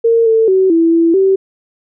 sine tone with pitch steps, 459.4 / 447 / 378.5 / 330.6 / 332.7 / 384.9 Hz, A#4 / A4 / F#4 / E4 / E4 / G4, -25 / +27 / +39 / +5 / +16 / -32 cents, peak -7 dBFS, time 0.04-1.36 s, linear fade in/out 10 ms, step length 220 ms, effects none

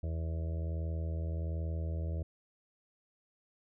harmonic tone, 81.3 Hz, E2, 23 cents flat, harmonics 1 / 2 / 4 / 5 / 6 / 7 / 8, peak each -33 / -43 / -50 / -53 / -52 / -51 / -53 dBFS, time 0.03-2.23 s, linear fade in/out 5 ms, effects none

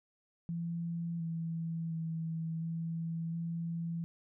sine tone with pitch steps, 168.9 / 164.8 / 162.7 / 165 / 167.4 Hz, E3 / E3 / E3 / E3 / E3, +42 / 0 / -22 / +2 / +27 cents, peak -34 dBFS, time 0.49-4.04 s, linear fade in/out 0 ms, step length 710 ms, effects none

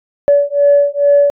sine beating tone pair, 571 / 573.3 Hz, D5 / D5, -49 / -42 cents, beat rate 2.3 Hz, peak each -10 dBFS, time 0.28-1.3 s, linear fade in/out 0 ms, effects tanh soft clip ceiling -1 dBFS

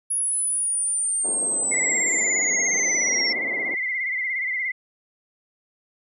sine linear sweep, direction down, 10500 to 5400 Hz, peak -21 dBFS, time 0.1-3.33 s, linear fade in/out 10 ms
white band-pass noise, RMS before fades -36 dBFS, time 1.24-3.75 s, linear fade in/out 10 ms, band 210 to 680 Hz, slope 24 dB/octave
sine tone with vibrato, 2062 Hz, C7, 26 cents flat, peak -23 dBFS, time 1.71-4.72 s, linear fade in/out 10 ms, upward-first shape sine, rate 17 Hz, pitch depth 73 cents each way
effects none

